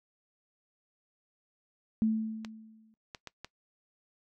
sine tone with exponential decay, 220 Hz, A3, in tune, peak -22 dBFS, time 2.02-2.94 s, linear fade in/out 0 ms, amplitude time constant 200 ms
clicks, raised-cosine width 0.2 ms, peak -24 dBFS, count 4, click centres 2.448 / 3.148 / 3.273 / 3.446 s
effects noise-tail reverb RT60 0.1 s tail -20 dB re dry

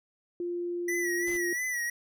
sine tone, 349.2 Hz, F4, in tune, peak -30 dBFS, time 0.4-1.53 s, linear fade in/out 2 ms
square tone with vibrato, 1952 Hz, B6, 21 cents flat, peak -30 dBFS, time 0.88-1.9 s, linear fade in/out 5 ms, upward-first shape sine, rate 2.9 Hz, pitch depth 62 cents each way
pink noise, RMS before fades -47 dBFS, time 1.27-1.37 s, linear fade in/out 2 ms
effects none

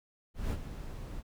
brown noise with ADSR envelope, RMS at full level -31 dBFS, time 0.34-1.23 s, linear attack 170 ms, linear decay 60 ms, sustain -10 dB, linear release 38 ms, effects none

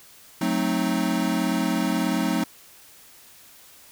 square chord, F# diminished seventh, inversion none, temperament equal with one note detuned, 183.19 / 220 / 261.6 / 311.1 Hz, F#3 / A3 / C4 / Eb4, -17 / 0 / 0 / 0 cents, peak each -28 dBFS, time 0.41-2.44 s, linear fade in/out 5 ms, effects white hiss -50 dBFS RMS until 3.91 s

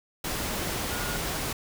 sine tone in noise, 1436 Hz, F6, 48 cents sharp, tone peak -37 dBFS, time 0.91-1.17 s, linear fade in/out 5 ms, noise pink, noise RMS -31 dBFS, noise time 0.24-1.53 s, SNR -9 dB, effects none

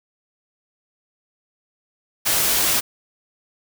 white noise, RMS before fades -19 dBFS, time 2.25-2.81 s, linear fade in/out 20 ms, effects none

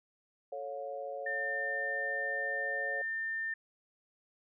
sine chord, A augmented, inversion none, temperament equal with one note detuned, 440 / 554.4 / 712.7 Hz, A4 / C#5 / E#5, 0 / 0 / +35 cents, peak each -45 / -39 / -43 dBFS, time 0.52-3.02 s, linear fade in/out 5 ms
sine tone, 1800 Hz, A6, 39 cents sharp, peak -33 dBFS, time 1.26-3.54 s, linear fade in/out 5 ms
effects none

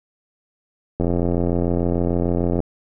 click train, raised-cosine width 2 ms, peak -8 dBFS, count 140, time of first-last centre 1-2.603 s, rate 86.7 Hz, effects none

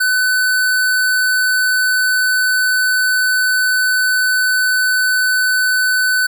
square tone, 1506 Hz, F#6, 30 cents sharp, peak -13 dBFS, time 0-6.27 s, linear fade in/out 10 ms, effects none

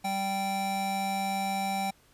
square tone pair together, 195.1 / 780.4 Hz, G3 / G5, -8 / -8 cents, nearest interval 2 octaves, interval 2400 cents, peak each -35 / -30 dBFS, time 0.04-1.91 s, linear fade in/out 10 ms, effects pink hiss -62 dBFS RMS until 2.13 s + resampled to 32000 Hz

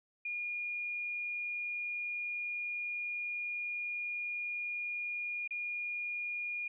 sine tone with dropouts, 2430 Hz, D#7, 42 cents flat, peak -35 dBFS, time 0.25-6.68 s, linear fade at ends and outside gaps 5 ms, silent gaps 5.477-5.507 s, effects none

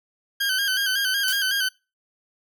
20% pulse tone with vibrato, 1568 Hz, G6, in tune, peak -16 dBFS, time 0.4-1.69 s, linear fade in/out 10 ms, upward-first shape square, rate 5.4 Hz, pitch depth 53 cents each way
blue noise with exponential decay, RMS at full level -25 dBFS, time 1.28-1.51 s, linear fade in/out 1 ms, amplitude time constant 49 ms
effects noise-tail reverb RT60 0.3 s tail -25 dB re dry

